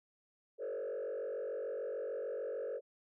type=tone with frequency modulation; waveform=sine; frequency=495.7 Hz; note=B4; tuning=6 cents sharp; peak=-35 dBFS; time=0.58-2.81 s; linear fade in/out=50 ms; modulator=46.8 Hz; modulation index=1.6; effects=tanh soft clip ceiling -35 dBFS